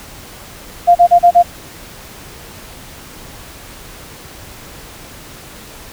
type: tone bursts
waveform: sine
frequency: 698.5 Hz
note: F5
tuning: in tune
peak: -3 dBFS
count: 5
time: 0.87-1.43 s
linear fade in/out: 20 ms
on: 84 ms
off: 35 ms
effects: pink hiss -35 dBFS RMS until 5.92 s